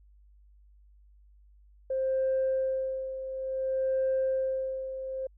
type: tone with tremolo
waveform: sine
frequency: 527 Hz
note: C5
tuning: 12 cents sharp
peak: -23 dBFS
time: 1.9-5.27 s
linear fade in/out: 5 ms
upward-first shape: sine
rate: 0.57 Hz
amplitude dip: 70%
effects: tanh soft clip ceiling -21 dBFS + added 50 Hz sine -55 dBFS peak until 5.37 s